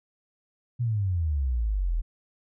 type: exponential sweep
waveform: sine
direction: down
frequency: 124.6 to 38.5 Hz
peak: -23 dBFS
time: 0.79-2.02 s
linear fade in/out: 20 ms
effects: none